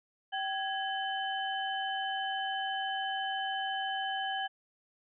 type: tone cluster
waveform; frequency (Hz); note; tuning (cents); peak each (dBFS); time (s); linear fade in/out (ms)
sine; 774 / 1660 / 3040; G5 / G#6 / F#7; -22 / -1 / +46; -34 / -37 / -38; 0.32-4.48; 20
effects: none